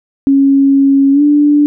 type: tone with pitch glide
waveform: sine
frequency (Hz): 275.1 to 293.1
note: C#4 to D4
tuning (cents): -13 to -3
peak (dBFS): -5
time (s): 0.27-1.66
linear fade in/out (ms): 0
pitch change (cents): +110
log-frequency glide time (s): 1.12-1.22
effects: none